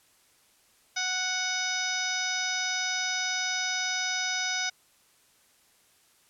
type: harmonic tone with a mistuned harmonic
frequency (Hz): 740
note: F#5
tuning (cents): 0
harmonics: 1 / 2 / 3 / 4 / 5 / 6 / 7 / 8 / 9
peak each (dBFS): -38 / -33 / -34 / -42 / -35 / -45 / -34 / -35 / -48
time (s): 0.96-4.7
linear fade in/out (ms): 10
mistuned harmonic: 7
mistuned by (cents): -40
effects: white hiss -63 dBFS RMS until 6.29 s + low-pass 12000 Hz 12 dB/octave